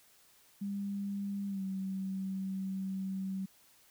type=tone with pitch glide; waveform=sine; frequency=200 to 191.41 Hz; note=G3 to G3; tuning=+35 to -41 cents; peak=-34 dBFS; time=0.61-3.46 s; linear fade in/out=10 ms; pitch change=-76 cents; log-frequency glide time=1.47-1.63 s; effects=white hiss -64 dBFS RMS until 3.9 s